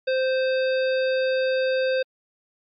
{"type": "harmonic tone with a mistuned harmonic", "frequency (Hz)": 521, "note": "C5", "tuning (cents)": -7, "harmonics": [1, 3, 5, 7, 9], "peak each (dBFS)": [-20, -30, -34, -37, -39], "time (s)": [0.07, 2.03], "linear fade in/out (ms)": 10, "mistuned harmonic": 7, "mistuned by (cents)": 20, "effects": ["MP3 64 kbps"]}